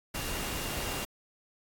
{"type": "tone in noise", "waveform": "sine", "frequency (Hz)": 2794, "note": "F7", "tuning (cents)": 0, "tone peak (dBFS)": -44, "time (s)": [0.14, 1.05], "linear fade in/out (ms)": 10, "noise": "pink", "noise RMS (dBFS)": -35, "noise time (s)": [0.14, 1.05], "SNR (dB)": -12, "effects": ["AAC 64 kbps"]}